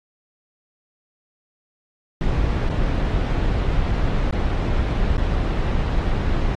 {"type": "noise with dropouts", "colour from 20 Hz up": "brown", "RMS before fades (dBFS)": -20, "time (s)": [2.21, 6.55], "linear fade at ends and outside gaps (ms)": 1, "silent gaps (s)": [[2.693, 2.698], [4.31, 4.326], [5.17, 5.179]], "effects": ["low-pass 4000 Hz 12 dB/octave", "AAC 32 kbps"]}